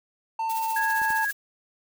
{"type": "tone with pitch glide", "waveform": "triangle", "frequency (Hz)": [897, 884.7], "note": ["A5", "A5"], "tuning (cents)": [33, 9], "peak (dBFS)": -23, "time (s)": [0.39, 1.25], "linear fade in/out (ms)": 5, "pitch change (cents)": -24, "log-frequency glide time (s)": [0.64, 1.03]}
{"type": "noise with tremolo", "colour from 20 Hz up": "blue", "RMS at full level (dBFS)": -34, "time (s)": [0.49, 1.33], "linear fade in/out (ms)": 10, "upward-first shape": "triangle", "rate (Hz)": 15, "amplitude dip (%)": 70}
{"type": "tone", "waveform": "sine", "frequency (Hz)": 1654, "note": "G#6", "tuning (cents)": -8, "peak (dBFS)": -24, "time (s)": [0.76, 1.31], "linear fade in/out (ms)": 5}
{"type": "clicks", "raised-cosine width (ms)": 2, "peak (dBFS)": -30, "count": 2, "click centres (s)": [1.017, 1.105]}
{"effects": []}